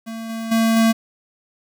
square tone with level steps, 225.7 Hz, A3, 44 cents sharp, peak -29 / -26 / -15 / -13 dBFS, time 0.06-0.93 s, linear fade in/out 20 ms, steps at 0.29 / 0.51 / 0.76 s, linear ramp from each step 10 ms, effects 9-bit

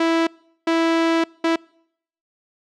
sawtooth tone bursts at uneven times, 329.6 Hz, E4, in tune, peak -12 dBFS, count 3, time 0-0.27 / 0.67-1.24 / 1.44-1.56 s, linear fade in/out 5 ms, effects noise-tail reverb RT60 0.7 s tail -26 dB re dry + low-pass 4000 Hz 12 dB/octave

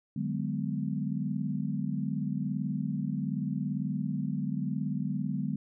sine chord, G# half-diminished seventh, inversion second, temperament just, 149.51 / 186.89 / 207.7 / 249.2 Hz, D3 / F#3 / G#3 / B3, +31 / +18 / 0 / +16 cents, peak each -34 / -35 / -34 / -36 dBFS, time 0.16-5.56 s, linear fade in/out 5 ms, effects none

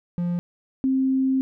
triangle / sine tone pair in turn, 174.61 / 264.3 Hz, F3 / C4, 0 / +18 cents, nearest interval perfect fifth, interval 718 cents, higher second, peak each -20 / -18 dBFS, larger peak second, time 0.18-0.39 / 0.84-1.41 s, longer second, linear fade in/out 0 ms, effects none

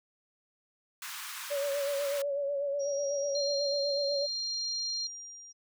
pink high-pass noise, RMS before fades -41 dBFS, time 1.02-2.22 s, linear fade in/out 2 ms, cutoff 1000 Hz, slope 48 dB/octave
sine tone with vibrato, 565 Hz, C#5, 33 cents sharp, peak -29 dBFS, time 1.5-4.27 s, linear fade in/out 20 ms, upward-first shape sine, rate 8.1 Hz, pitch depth 43 cents each way
sine tone with tremolo, 5700 Hz, F8, 34 cents sharp, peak -38 dBFS, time 2.79-5.53 s, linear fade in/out 20 ms, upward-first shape sine, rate 0.62 Hz, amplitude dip 70%
sine tone, 4186 Hz, C8, in tune, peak -32 dBFS, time 3.35-5.07 s, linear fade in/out 2 ms
effects none

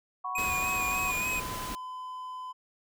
sine chord, F# suspended fourth, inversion none, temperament just, 740 / 986.7 / 1110 Hz, F#5 / B5 / C#6, 0 / -2 / +2 cents, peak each -39 / -38 / -33 dBFS, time 0.24-1.12 s, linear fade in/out 10 ms
square tone with vibrato, 2489 Hz, D#7, in tune, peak -30 dBFS, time 0.35-1.4 s, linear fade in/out 5 ms, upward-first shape sine, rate 3.4 Hz, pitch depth 38 cents each way
pink noise, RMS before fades -38 dBFS, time 0.38-1.75 s, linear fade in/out 0 ms
triangle tone, 1014 Hz, B5, 45 cents sharp, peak -35 dBFS, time 1.06-2.53 s, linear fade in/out 20 ms
effects none

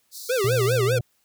pink high-pass noise, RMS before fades -38 dBFS, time 0.11-0.8 s, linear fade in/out 50 ms, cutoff 3900 Hz, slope 96 dB/octave
square tone with vibrato, 449.4 Hz, A4, 37 cents sharp, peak -21 dBFS, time 0.29-0.99 s, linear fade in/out 10 ms, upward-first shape sine, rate 5 Hz, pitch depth 280 cents each way
harmonic tone, 120 Hz, B2, 49 cents flat, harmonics 1 / 3 / 5 / 6, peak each -22 / -40 / -43 / -48 dBFS, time 0.44-1.01 s, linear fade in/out 5 ms
effects white hiss -67 dBFS RMS until 1.24 s

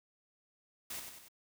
white noise with echo, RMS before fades -42 dBFS, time 0.9-1 s, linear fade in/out 5 ms, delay 95 ms, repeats 3, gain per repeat -5 dB, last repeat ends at 1.285 s, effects none

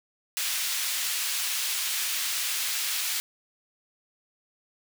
pink high-pass noise, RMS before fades -29 dBFS, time 0.37-3.2 s, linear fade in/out 0 ms, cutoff 2500 Hz, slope 12 dB/octave, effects none

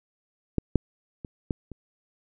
clicks, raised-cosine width 3 ms, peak -10 / -6 / -23 / -13 / -26 dBFS, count 5, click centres 0.583 / 0.757 / 1.248 / 1.508 / 1.717 s, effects none

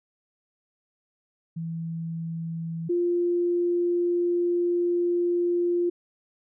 sine tone pair in turn, 164.81 / 349.2 Hz, E3 / F4, 0 / 0 cents, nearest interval octave + minor second, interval 1300 cents, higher second, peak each -29 / -21 dBFS, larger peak second, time 1.56-2.89 / 2.89-5.9 s, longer second, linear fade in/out 10 ms, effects none

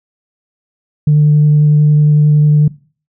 sine tone with vibrato, 149.6 Hz, D3, 32 cents sharp, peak -4 dBFS, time 1.07-2.68 s, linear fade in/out 5 ms, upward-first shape triangle, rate 11 Hz, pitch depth 10 cents each way, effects noise-tail reverb RT60 0.4 s tail -20 dB re dry + tanh soft clip ceiling -2 dBFS

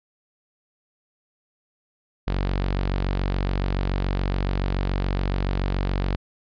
sawtooth tone, 47.05 Hz, F#1, 30 cents sharp, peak -18 dBFS, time 2.27-6.16 s, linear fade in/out 10 ms, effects resampled to 11025 Hz

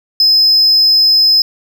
triangle tone, 5100 Hz, D#8, 42 cents sharp, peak -5 dBFS, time 0.2-1.42 s, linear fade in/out 2 ms, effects none

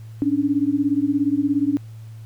sine beating tone pair, 277.2 / 294.2 Hz, C#4 / D4, 0 / +3 cents, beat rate 17 Hz, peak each -20 / -20 dBFS, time 0.22-1.77 s, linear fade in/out 0 ms, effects added 111 Hz sine -35 dBFS peak until 2.25 s + pink hiss -56 dBFS RMS until 2.25 s

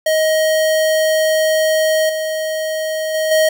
square tone with level steps, 629 Hz, D#5, 19 cents sharp, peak -13 / -19 / -16 / -11 dBFS, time 0.06-3.49 s, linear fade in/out 5 ms, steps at 2.09 / 3.14 / 3.31 s, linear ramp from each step 5 ms, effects none

